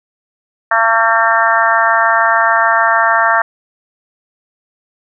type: harmonic tone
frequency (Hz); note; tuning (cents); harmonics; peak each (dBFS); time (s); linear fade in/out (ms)
226.6; A#3; -49; 3 / 4 / 5 / 6 / 7 / 8; -16 / -16 / -16 / -16 / -16 / -16; 0.71-3.42; 5
effects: none